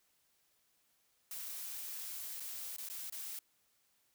blue noise with dropouts, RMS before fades -44 dBFS, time 1.31-3.39 s, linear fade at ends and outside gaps 2 ms, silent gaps 2.399-2.403 / 2.765-2.782 / 2.888-2.899 / 3.099-3.123 s, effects white hiss -75 dBFS RMS until 4.14 s

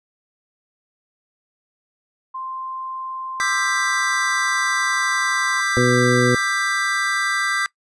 sine tone, 1046.5 Hz, C6, in tune, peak -27 dBFS, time 2.34-5.61 s, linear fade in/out 10 ms
square chord, E minor seventh, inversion third, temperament just, 1186.7 / 1318.5 / 1582.2 / 1977.8 Hz, D6 / E6 / G6 / B6, +18 / 0 / +16 / +2 cents, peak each -26 / -29 / -24 / -24 dBFS, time 3.4-7.66 s, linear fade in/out 0 ms
harmonic tone, 123.47 Hz, B2, in tune, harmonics 1 / 2 / 3 / 4, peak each -20 / -20 / -20 / -20 dBFS, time 5.77-6.35 s, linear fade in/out 0 ms
effects noise-tail reverb RT60 0.1 s tail -22 dB re dry + resampled to 22050 Hz

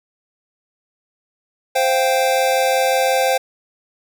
square chord, C suspended fourth, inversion none, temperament equal, 523.3 / 698.5 / 784 Hz, C5 / F5 / G5, 0 / 0 / 0 cents, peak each -18 / -22 / -20 dBFS, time 1.75-3.38 s, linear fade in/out 10 ms, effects none

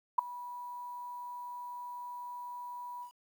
sine tone with ADSR envelope, 976 Hz, B5, 21 cents flat, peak -18 dBFS, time 0.18-3.12 s, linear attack 9 ms, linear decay 6 ms, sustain -22 dB, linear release 100 ms, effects 10-bit

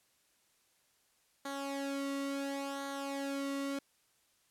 sawtooth tone with flanger, 277.2 Hz, C#4, in tune, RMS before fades -38 dBFS, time 1.45-3.79 s, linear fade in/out 5 ms, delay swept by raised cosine 0.38 to 1.26 ms, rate 0.71 Hz, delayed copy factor -0.7, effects white hiss -72 dBFS RMS until 4.5 s + low-pass 12000 Hz 12 dB/octave

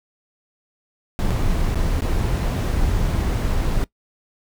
brown noise with dropouts, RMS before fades -20 dBFS, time 1.19-3.84 s, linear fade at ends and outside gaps 0 ms, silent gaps 1.301-1.306 / 1.746-1.756 / 2.007-2.02 s, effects noise-tail reverb RT60 0.1 s tail -21 dB re dry

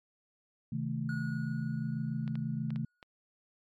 sine chord, A diminished, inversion first, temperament just, 132 / 158.4 / 220 Hz, C3 / Eb3 / A3, +16 / +31 / 0 cents, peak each -36 dBFS, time 0.72-2.85 s, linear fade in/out 5 ms
triangle tone with exponential decay, 1453 Hz, F#6, 32 cents flat, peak -37 dBFS, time 1.09-3.03 s, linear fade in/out 2 ms, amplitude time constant 420 ms
clicks, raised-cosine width 0.3 ms, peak -32 dBFS, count 5, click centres 2.278 / 2.355 / 2.705 / 2.76 / 3.028 s
effects MP3 64 kbps

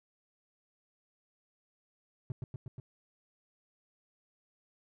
triangle tone with echo, 126.2 Hz, B2, 38 cents sharp, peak -31 dBFS, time 2.3-2.32 s, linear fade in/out 2 ms, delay 120 ms, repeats 4, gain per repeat -2 dB, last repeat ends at 2.8 s, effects none

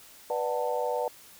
sine chord, B minor seventh, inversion none, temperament just, 493.9 / 592.7 / 740.8 / 889 Hz, B4 / D5 / F#5 / A5, 0 / +16 / +2 / +18 cents, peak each -30 / -32 / -35 / -33 dBFS, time 0.3-1.08 s, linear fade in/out 2 ms, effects white hiss -52 dBFS RMS until 1.39 s

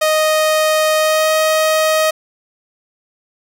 sawtooth tone with pitch glide, 622.3 to 628.1 Hz, D#5 to D#5, 0 to +16 cents, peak -8 dBFS, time 0.01-2.11 s, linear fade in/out 10 ms, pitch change +16 cents, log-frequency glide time 0.97-1.33 s, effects none

